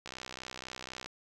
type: click train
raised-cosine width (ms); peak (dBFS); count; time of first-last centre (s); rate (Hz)
0.2; -24; 65; 0.06-1.06; 64
effects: none